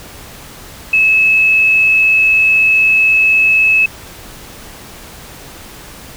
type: tone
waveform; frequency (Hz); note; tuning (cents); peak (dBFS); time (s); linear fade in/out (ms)
sine; 2592; E7; -30; -7; 0.93-3.86; 5
effects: pink hiss -34 dBFS RMS until 6.16 s